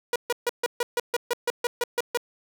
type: tone bursts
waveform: sawtooth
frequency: 481.9 Hz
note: B4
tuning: 43 cents flat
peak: -18 dBFS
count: 13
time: 0.13-2.174 s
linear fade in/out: 2 ms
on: 28 ms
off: 140 ms
effects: none